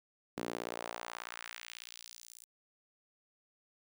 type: tone with high-pass filter sweep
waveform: sawtooth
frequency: 58.27 Hz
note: A#1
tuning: in tune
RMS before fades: -45 dBFS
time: 0.37-2.45 s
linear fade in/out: 10 ms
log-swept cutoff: 270 to 8700 Hz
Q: 1.3
effects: none